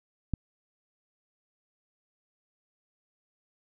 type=click; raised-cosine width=5 ms; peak=-16 dBFS; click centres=0.337 s; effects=none

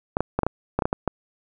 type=clicks; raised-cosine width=1 ms; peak=-7 dBFS; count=10; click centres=0.169 / 0.206 / 0.39 / 0.433 / 0.466 / 0.79 / 0.822 / 0.855 / 0.929 / 1.077 s; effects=none

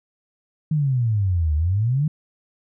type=exponential two-way sweep; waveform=sine; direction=down then up; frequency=159.5 to 73.6 to 159.5 Hz; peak=-17 dBFS; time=0.71-2.08 s; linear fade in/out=5 ms; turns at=1.55 s; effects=none

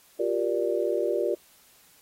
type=chord; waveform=sine; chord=G minor seventh; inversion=third; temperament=just; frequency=352.8 / 392 / 470.4 / 588 Hz; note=F4 / G4 / Bb4 / D5; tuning=+18 / 0 / +16 / +2 cents; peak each=-29 dBFS; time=0.19-1.35 s; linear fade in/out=10 ms; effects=white hiss -58 dBFS RMS until 2.01 s + AAC 48 kbps

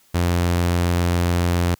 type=tone; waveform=sawtooth; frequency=87.2 Hz; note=F2; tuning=2 cents flat; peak=-13 dBFS; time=0.14-1.75 s; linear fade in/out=10 ms; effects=white hiss -57 dBFS RMS until 1.79 s

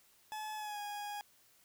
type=tone with pitch glide; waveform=40% pulse; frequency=858 to 825.4 Hz; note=A5 to G#5; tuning=-44 to -11 cents; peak=-39 dBFS; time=0.32-1.21 s; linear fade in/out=0 ms; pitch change=-67 cents; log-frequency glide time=0.56-0.79 s; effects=white hiss -67 dBFS RMS until 1.64 s

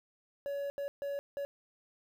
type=tone bursts at uneven times; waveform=triangle; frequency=564 Hz; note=C#5; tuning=30 cents sharp; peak=-32 dBFS; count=4; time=0.46-0.7 / 0.78-0.88 / 1.02-1.19 / 1.37-1.45 s; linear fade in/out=0 ms; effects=10-bit

